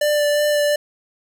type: tone with vibrato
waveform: square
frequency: 590 Hz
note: D5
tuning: 8 cents sharp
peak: -16 dBFS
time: 0.01-0.76 s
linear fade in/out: 5 ms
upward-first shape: sine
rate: 2.8 Hz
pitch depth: 13 cents each way
effects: none